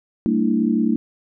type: chord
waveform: sine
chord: E half-diminished seventh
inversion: first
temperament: equal with one note detuned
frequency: 196 / 227.2 / 293.7 / 329.6 Hz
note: G3 / Bb3 / D4 / E4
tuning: 0 / -44 / 0 / 0 cents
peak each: -24 / -18 / -23 / -24 dBFS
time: 0.26-0.96 s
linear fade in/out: 0 ms
effects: none